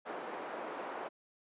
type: band-pass noise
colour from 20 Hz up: pink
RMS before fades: -42 dBFS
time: 0.05-1.09 s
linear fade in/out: 20 ms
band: 430 to 1200 Hz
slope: 12 dB/octave
effects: high-pass 200 Hz 12 dB/octave + resampled to 8000 Hz